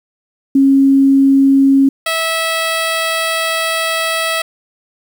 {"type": "tone pair in turn", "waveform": ["sine", "10% pulse"], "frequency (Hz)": [272.7, 651.8], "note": ["C#4", "E5"], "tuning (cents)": [-28, -20], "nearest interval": "octave + minor third", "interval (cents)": 1508, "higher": "second", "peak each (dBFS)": -6, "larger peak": "neither", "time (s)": [[0.55, 1.89], [2.06, 4.42]], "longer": "second", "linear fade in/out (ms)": 5, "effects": ["7-bit"]}